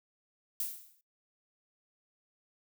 violet noise with exponential decay, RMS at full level -32 dBFS, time 0.6-1.01 s, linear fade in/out 1 ms, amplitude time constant 88 ms, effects noise-tail reverb RT60 0.2 s tail -24 dB re dry

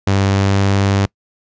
sawtooth tone with pitch glide, 98 to 98.74 Hz, G2 to G2, 0 to +13 cents, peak -8 dBFS, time 0.07-1.06 s, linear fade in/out 5 ms, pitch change +13 cents, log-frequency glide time 0.23-0.79 s, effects noise-tail reverb RT60 0.1 s tail -25 dB re dry + resampled to 16000 Hz

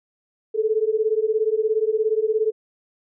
sine beating tone pair, 428.1 / 445.1 Hz, A4 / A4, -47 / +20 cents, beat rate 17 Hz, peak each -21 dBFS, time 0.54-2.52 s, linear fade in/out 20 ms, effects none

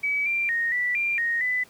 sine tone with pitch steps, 2283 / 2367 / 1860 / 1965 / 2383 / 1865 / 1999 Hz, D7 / D7 / A#6 / B6 / D7 / A#6 / B6, -50 / +13 / -4 / -9 / +25 / 0 / +20 cents, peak -22 dBFS, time 0.03-1.64 s, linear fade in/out 10 ms, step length 230 ms, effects pink hiss -53 dBFS RMS until 1.69 s + high-pass 100 Hz 12 dB/octave

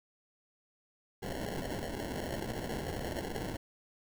white noise with sample-and-hold, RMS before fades -38 dBFS, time 1.22-3.57 s, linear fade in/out 10 ms, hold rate 1225 Hz, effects none

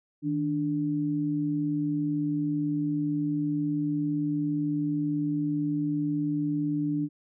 sine tone pair together, 155.4 / 293.4 Hz, D#3 / D4, -2 / -2 cents, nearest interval major seventh, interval 1100 cents, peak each -31 / -26 dBFS, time 0.22-7.09 s, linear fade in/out 50 ms, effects none

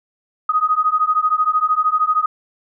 sine beating tone pair, 1244.5 / 1257.5 Hz, D#6 / D#6, 0 / +18 cents, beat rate 13 Hz, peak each -17 dBFS, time 0.49-2.26 s, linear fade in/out 5 ms, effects none

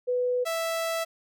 sine / sawtooth tone pair in turn, 495.8 / 659.1 Hz, B4 / E5, +7 / 0 cents, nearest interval perfect fourth, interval 493 cents, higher second, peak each -23 dBFS, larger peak neither, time 0.07-0.45 / 0.45-1.05 s, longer second, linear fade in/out 20 ms, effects none

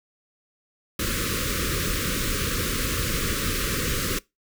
pink band-stop noise, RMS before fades -26 dBFS, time 0.99-4.19 s, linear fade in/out 5 ms, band 560 to 1100 Hz, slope 96 dB/octave, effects noise-tail reverb RT60 0.2 s tail -22 dB re dry

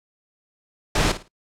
pink noise with echo, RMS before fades -19 dBFS, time 0.95-1.12 s, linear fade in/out 5 ms, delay 54 ms, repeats 3, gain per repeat -12 dB, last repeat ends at 1.282 s, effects noise-tail reverb RT60 0.1 s tail -24 dB re dry + low-pass 7000 Hz 12 dB/octave

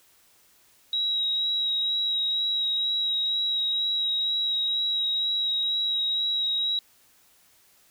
sine tone with vibrato, 3842 Hz, B7, 48 cents flat, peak -23 dBFS, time 0.93-6.79 s, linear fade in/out 2 ms, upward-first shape sine, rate 2.1 Hz, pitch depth 15 cents each way, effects white hiss -60 dBFS RMS until 7.9 s

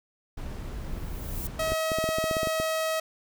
brown noise, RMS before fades -35 dBFS, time 0.37-1.74 s, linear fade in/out 5 ms
violet noise with exponential growth, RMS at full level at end -35 dBFS, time 0.59-1.47 s, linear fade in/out 1 ms, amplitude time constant 190 ms
sawtooth tone, 639 Hz, D#5, 46 cents sharp, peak -22 dBFS, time 1.59-3 s, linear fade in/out 5 ms
clicks, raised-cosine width 2 ms, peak -18 dBFS, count 12, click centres 1.72 / 1.918 / 1.986 / 2.041 / 2.09 / 2.185 / 2.241 / 2.312 / 2.368 / 2.432 / 2.472 / 2.6 s
effects none

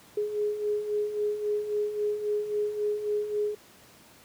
sine beating tone pair, 415.3 / 419 Hz, G#4 / G#4, 0 / +15 cents, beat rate 3.7 Hz, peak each -34 / -27 dBFS, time 0.17-3.55 s, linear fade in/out 5 ms, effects pink hiss -54 dBFS RMS until 4.24 s + high-pass 100 Hz 12 dB/octave

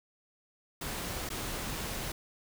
pink noise with dropouts, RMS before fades -37 dBFS, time 0.81-2.12 s, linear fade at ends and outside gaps 5 ms, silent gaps 1.291-1.301 s, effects none

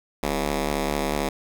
10% pulse ring-modulated tone, 146.83 Hz, D3, in tune, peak -12 dBFS, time 0.23-1.29 s, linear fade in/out 2 ms, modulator 109 Hz, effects none

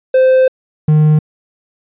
triangle tone pair in turn, 519 / 153.06 Hz, C5 / D#3, -14 / -28 cents, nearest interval octave + major sixth, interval 2114 cents, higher first, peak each -4 dBFS, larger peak neither, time 0.14-0.48 / 0.88-1.19 s, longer first, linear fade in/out 5 ms, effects resampled to 8000 Hz

